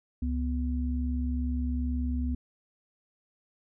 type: tone pair together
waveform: sine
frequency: 69.37 / 247.2 Hz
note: C#2 / B3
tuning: +2 / +2 cents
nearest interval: octave + minor seventh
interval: 2200 cents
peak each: -28 / -32 dBFS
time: 0.22-2.35 s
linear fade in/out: 5 ms
effects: none